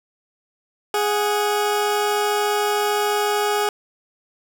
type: tone pair together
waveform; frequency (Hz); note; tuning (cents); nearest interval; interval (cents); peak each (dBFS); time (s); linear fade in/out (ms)
20% pulse; 415.3 / 737; G#4 / F#5; 0 / -7; minor seventh; 993; -14 / -23; 0.94-3.69; 2
effects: none